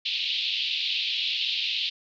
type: band-pass noise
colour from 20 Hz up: pink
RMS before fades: -28 dBFS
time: 0.05-1.9 s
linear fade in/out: 10 ms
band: 2700 to 4200 Hz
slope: 48 dB/octave
effects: none